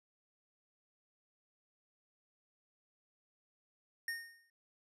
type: tone with exponential decay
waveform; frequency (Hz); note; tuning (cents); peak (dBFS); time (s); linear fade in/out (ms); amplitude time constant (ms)
square; 1842; A#6; -21; -35; 4.08-4.5; 2; 91
effects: resampled to 32000 Hz